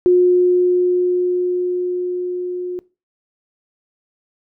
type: tone with level ramp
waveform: sine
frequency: 359.5 Hz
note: F#4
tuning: 50 cents flat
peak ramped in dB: -8 to -22 dBFS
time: 0.06-2.79 s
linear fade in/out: 0 ms
effects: noise-tail reverb RT60 0.3 s tail -21 dB re dry